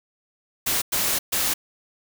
white noise bursts at uneven times, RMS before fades -23 dBFS, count 3, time 0.66-0.82 / 0.92-1.19 / 1.32-1.54 s, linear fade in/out 10 ms, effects none

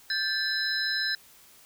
sine tone cluster, 1579 / 1739 / 4027 / 5140 Hz, G6 / A6 / B7 / E8, +12 / -21 / +33 / -45 cents, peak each -31 dBFS, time 0.1-1.15 s, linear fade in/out 2 ms, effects tanh soft clip ceiling -15 dBFS + white hiss -55 dBFS RMS until 1.65 s

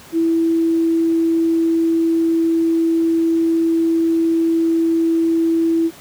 sine tone, 329.5 Hz, E4, 1 cent flat, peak -13 dBFS, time 0.12-5.91 s, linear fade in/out 50 ms, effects pink hiss -41 dBFS RMS until 6 s + high-pass 100 Hz 12 dB/octave

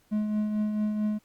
triangle tone with tremolo, 212 Hz, G#3, 36 cents sharp, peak -21 dBFS, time 0.11-1.19 s, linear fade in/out 20 ms, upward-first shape triangle, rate 4.5 Hz, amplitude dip 45%, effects pink hiss -65 dBFS RMS until 1.24 s + Opus 48 kbps

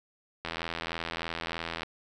click train, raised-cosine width 0.3 ms, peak -17 dBFS, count 116, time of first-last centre 0.45-1.832 s, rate 83.2 Hz, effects none

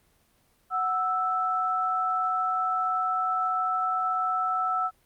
sine tone pair together, 740 / 1318.5 Hz, F#5 / E6, 0 / 0 cents, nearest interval minor seventh, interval 1000 cents, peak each -29 / -25 dBFS, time 0.7-4.91 s, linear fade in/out 50 ms, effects pink hiss -65 dBFS RMS until 5.05 s + Opus 24 kbps

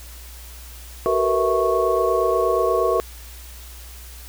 sine tone cluster, 378.6 / 455.5 / 483.9 / 654 / 1104 Hz, F#4 / A#4 / B4 / E5 / C#6, +40 / -40 / -35 / -14 / -7 cents, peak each -23 dBFS, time 1.06-3 s, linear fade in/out 0 ms, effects added 60 Hz sine -38 dBFS peak until 4.28 s + white hiss -43 dBFS RMS until 4.28 s

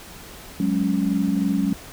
sine chord, F# suspended second, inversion none, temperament just, 185 / 208.1 / 277.5 Hz, F#3 / G#3 / C#4, 0 / +4 / +2 cents, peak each -23 dBFS, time 0.6-1.73 s, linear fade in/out 2 ms, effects pink hiss -41 dBFS RMS until 1.92 s

